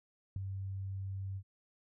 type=tone with ADSR envelope; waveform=sine; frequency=96.7 Hz; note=G2; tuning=23 cents flat; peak=-31 dBFS; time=0.36-1.43 s; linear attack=3 ms; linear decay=9 ms; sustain=-6 dB; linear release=65 ms; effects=none